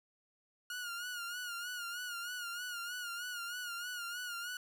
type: tone with vibrato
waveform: sawtooth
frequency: 1433 Hz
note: F6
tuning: 44 cents sharp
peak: -36 dBFS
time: 0.7-4.57 s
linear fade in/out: 2 ms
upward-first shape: sine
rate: 3.2 Hz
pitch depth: 61 cents each way
effects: none